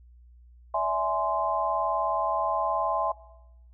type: tone cluster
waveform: sine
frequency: 579 / 658 / 837 / 1041 Hz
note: D5 / E5 / G#5 / C6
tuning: -25 / -3 / +13 / -9 cents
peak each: -35 / -28 / -29 / -28 dBFS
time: 0.74-3.12 s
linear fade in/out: 5 ms
effects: noise-tail reverb RT60 0.9 s tail -20 dB re dry + added 60 Hz sine -50 dBFS peak until 3.73 s